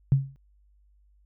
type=tone with exponential decay; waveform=sine; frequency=136.2 Hz; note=C#3; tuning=30 cents flat; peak=-13 dBFS; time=0.12-0.36 s; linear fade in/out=0 ms; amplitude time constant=52 ms; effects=added 50 Hz sine -58 dBFS peak until 1.25 s